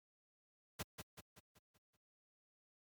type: noise with echo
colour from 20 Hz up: pink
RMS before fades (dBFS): -42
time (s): 0.79-0.83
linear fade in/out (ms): 10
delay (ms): 190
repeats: 6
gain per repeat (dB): -6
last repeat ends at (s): 1.97
effects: high-pass 80 Hz 12 dB/octave + MP3 96 kbps